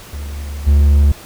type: tone with level steps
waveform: triangle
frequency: 71.9 Hz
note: D2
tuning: 36 cents flat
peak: -21 / -5 dBFS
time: 0.13-1.12 s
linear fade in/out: 5 ms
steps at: 0.66 s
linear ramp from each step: 20 ms
effects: pink hiss -37 dBFS RMS until 1.25 s